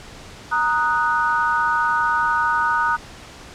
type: chord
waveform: sine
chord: D# minor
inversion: second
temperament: equal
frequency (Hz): 932.3 / 1244.5 / 1480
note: A#5 / D#6 / F#6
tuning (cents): 0 / 0 / 0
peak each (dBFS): -21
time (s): 0.51-2.97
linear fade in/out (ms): 20
effects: pink hiss -40 dBFS RMS until 3.54 s + low-pass 7000 Hz 12 dB/octave